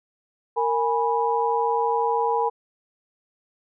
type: tone cluster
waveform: sine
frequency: 463 / 829 / 981 Hz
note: A#4 / G#5 / B5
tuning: -12 / -3 / -12 cents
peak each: -24 dBFS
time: 0.56-2.5 s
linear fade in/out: 20 ms
effects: none